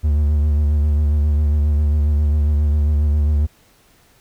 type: tone with vibrato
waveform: triangle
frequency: 74.2 Hz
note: D2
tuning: 18 cents sharp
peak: -11 dBFS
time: 0.03-3.47 s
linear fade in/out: 20 ms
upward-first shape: sine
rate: 7.4 Hz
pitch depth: 43 cents each way
effects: pink hiss -54 dBFS RMS until 4.2 s